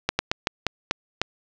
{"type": "slowing click train", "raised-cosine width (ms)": 0.2, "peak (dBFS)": -3, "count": 7, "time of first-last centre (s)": [0.09, 1.216], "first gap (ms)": 100, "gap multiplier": 1.25, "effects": ["low-pass 5000 Hz 12 dB/octave", "7-bit"]}